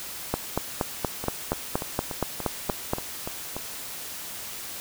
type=two click trains; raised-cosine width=1 ms; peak=-9 / -17 dBFS; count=12 / 9; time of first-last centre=0.34-2.934 / 1.24-3.566 s; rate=4.24 / 3.44 Hz; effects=white hiss -37 dBFS RMS until 4.8 s